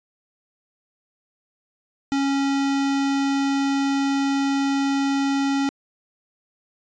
square tone, 276 Hz, C#4, 7 cents flat, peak -20 dBFS, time 2.12-5.69 s, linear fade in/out 0 ms, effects resampled to 16000 Hz

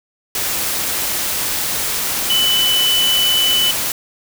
sine tone in noise, 2992 Hz, F#7, 19 cents sharp, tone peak -13 dBFS, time 2.3-3.71 s, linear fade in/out 2 ms, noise white, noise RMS -20 dBFS, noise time 0.35-3.92 s, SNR +4 dB, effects none

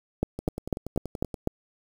two click trains, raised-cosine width 2 ms, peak -10 / -20 dBFS, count 6 / 11, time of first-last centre 0.23-1.474 / 0.39-1.342 s, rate 4.02 / 10.5 Hz, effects 7-bit

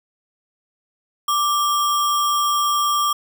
sine tone with sample-and-hold, 1174.7 Hz, D6, in tune, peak -16 dBFS, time 1.28-3.13 s, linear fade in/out 5 ms, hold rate 4410 Hz, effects none

